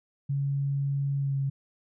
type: tone with pitch glide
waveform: sine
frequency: 139.6 to 137.2 Hz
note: C#3 to C#3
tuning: +13 to -17 cents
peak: -25 dBFS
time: 0.29-1.5 s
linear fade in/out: 10 ms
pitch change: -30 cents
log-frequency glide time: 1.18-1.37 s
effects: none